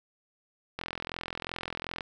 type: click train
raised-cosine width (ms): 0.3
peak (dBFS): -18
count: 53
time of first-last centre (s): 0.79-2.008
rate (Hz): 42.7
effects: none